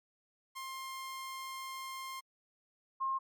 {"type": "tone pair in turn", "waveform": ["sawtooth", "sine"], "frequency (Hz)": [1059, 1067.6], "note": ["C6", "C6"], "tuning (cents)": [21, 35], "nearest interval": "unison", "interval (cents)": 14, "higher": "second", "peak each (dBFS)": [-37, -31], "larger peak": "second", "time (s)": [[0.55, 2.21], [3, 3.19]], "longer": "first", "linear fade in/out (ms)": 20, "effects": ["MP3 96 kbps"]}